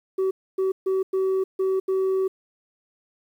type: tone bursts at uneven times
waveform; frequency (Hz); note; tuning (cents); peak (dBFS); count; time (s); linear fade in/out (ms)
sine; 380.5; F#4; +48; -17; 6; 0.18-0.31 / 0.58-0.72 / 0.86-1.03 / 1.13-1.44 / 1.59-1.8 / 1.88-2.28; 10
effects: tanh soft clip ceiling -19 dBFS + 9-bit

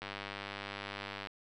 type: click train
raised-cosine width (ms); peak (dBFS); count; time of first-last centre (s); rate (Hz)
0.3; -24; 126; 0.02-1.271; 99.9
effects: none

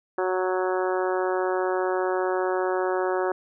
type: harmonic tone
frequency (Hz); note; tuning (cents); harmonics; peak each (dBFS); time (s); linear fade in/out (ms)
185; F#3; 0; 2 / 3 / 4 / 5 / 6 / 7 / 8 / 9; -25 / -29 / -31 / -33 / -35 / -36 / -37 / -38; 0.18-3.32; 2
effects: none

